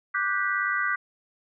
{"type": "chord", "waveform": "sine", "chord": "G major seventh", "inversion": "second", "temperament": "just", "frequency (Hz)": [1176, 1470, 1568, 1960], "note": ["D6", "F#6", "G6", "B6"], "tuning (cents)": [2, -12, 0, -14], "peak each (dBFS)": -29, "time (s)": [0.14, 0.96], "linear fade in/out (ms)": 10, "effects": []}